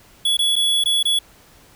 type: tone with dropouts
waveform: square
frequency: 3385 Hz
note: G#7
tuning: 32 cents sharp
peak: -16 dBFS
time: 0.25-1.19 s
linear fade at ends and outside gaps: 5 ms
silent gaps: 0.37-0.39 / 0.557-0.563 / 0.839-0.857 / 1.029-1.053 s
effects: pink hiss -50 dBFS RMS until 1.75 s